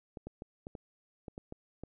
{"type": "clicks", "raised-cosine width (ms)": 2, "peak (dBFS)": -29, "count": 9, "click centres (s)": [0.172, 0.27, 0.421, 0.669, 0.752, 1.282, 1.379, 1.524, 1.836], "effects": []}